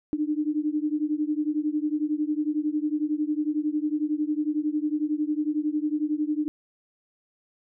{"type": "beating tone pair", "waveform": "sine", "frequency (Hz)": [297.4, 308.4], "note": ["D4", "D#4"], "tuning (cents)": [22, -15], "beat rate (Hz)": 11, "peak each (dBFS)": [-26, -27], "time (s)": [0.13, 6.48], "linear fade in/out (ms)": 0, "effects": []}